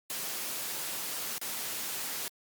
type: noise with dropouts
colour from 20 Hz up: white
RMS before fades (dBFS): -36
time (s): 0.1-2.28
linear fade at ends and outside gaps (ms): 0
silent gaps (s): 1.381-1.414
effects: high-pass 150 Hz 12 dB/octave + Opus 48 kbps